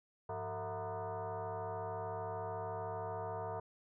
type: tone with frequency modulation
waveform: sine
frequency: 101.3 Hz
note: G#2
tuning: 43 cents flat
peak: -38 dBFS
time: 0.29-3.6 s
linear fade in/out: 5 ms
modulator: 276 Hz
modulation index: 3.5
effects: none